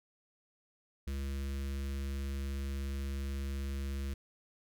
square tone with notch filter, 68.6 Hz, C#2, 17 cents flat, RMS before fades -37 dBFS, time 1.07-4.14 s, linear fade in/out 5 ms, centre 790 Hz, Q 0.68, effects none

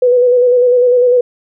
sine tone with vibrato, 493.9 Hz, B4, in tune, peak -6 dBFS, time 0.02-1.21 s, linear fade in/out 5 ms, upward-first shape square, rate 10 Hz, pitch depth 27 cents each way, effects none

